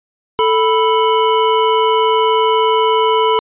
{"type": "tone pair together", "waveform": "square", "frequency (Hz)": [440, 987.8], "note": ["A4", "B5"], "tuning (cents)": [0, 0], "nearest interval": "octave + major second", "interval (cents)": 1400, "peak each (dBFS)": -14, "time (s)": [0.39, 3.39], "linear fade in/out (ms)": 0, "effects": ["resampled to 8000 Hz"]}